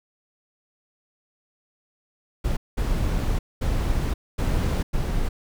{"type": "noise bursts at uneven times", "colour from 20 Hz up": "brown", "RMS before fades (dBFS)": -23, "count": 5, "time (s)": [[2.44, 2.57], [2.77, 3.39], [3.61, 4.14], [4.38, 4.83], [4.93, 5.29]], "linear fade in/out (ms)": 10, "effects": []}